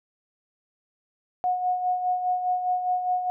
sine tone with tremolo, 728 Hz, F#5, 28 cents flat, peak -20 dBFS, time 1.44-3.3 s, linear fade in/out 0 ms, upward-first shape sine, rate 4.9 Hz, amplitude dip 55%, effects none

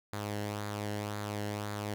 sawtooth tone with flanger, 103.83 Hz, G#2, in tune, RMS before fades -37 dBFS, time 0.13-1.94 s, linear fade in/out 0 ms, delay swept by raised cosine 0.35 to 0.85 ms, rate 1.9 Hz, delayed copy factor -0.5, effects none

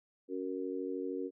harmonic tone, 93 Hz, F#2, 9 cents sharp, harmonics 3 / 4 / 5, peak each -39 / -39 / -40 dBFS, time 0.28-1.31 s, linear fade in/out 50 ms, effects none

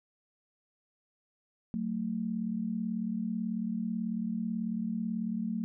sine tone pair together, 186.88 / 225.1 Hz, F#3 / A3, +18 / +40 cents, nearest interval minor third, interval 322 cents, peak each -35 / -32 dBFS, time 1.74-5.64 s, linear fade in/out 0 ms, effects none

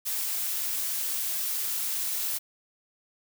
blue noise, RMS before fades -30 dBFS, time 0.05-2.39 s, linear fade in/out 20 ms, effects none

